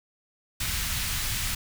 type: band-stop noise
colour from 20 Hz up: pink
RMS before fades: -29 dBFS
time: 0.6-1.55 s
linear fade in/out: 5 ms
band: 110 to 1800 Hz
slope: 12 dB/octave
effects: none